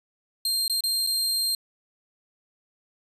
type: tone with dropouts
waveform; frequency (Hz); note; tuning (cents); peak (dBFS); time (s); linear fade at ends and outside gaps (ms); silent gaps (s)
sawtooth; 4186; C8; 0; -20; 0.45-1.55; 2; 0.68-0.697 / 0.807-0.837 / 1.066-1.071
effects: resampled to 32000 Hz